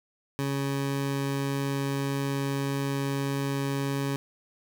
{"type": "tone", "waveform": "20% pulse", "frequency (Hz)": 138.59, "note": "C#3", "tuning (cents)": 0, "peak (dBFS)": -22, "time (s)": [0.39, 4.16], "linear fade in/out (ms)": 0, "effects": []}